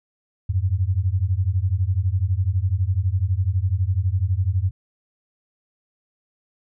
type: beating tone pair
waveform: sine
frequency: 87.8 / 99.8 Hz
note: F2 / G2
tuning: +10 / +32 cents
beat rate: 12 Hz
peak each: -21 / -21 dBFS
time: 0.49-4.71 s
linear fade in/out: 10 ms
effects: none